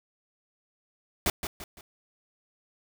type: noise with echo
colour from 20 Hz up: pink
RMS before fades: -25 dBFS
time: 1.26-1.3 s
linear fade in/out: 2 ms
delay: 170 ms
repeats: 3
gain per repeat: -8 dB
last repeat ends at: 1.81 s
effects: none